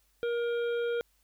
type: harmonic tone with a mistuned harmonic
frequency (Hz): 472.6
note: A#4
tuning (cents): +24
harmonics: 1 / 3 / 5 / 7 / 8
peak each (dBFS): -28 / -39 / -49 / -47 / -56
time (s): 0.23-1.01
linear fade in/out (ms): 0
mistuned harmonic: 7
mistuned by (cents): -39
effects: added 50 Hz sine -70 dBFS peak until 1.23 s + white hiss -71 dBFS RMS until 1.23 s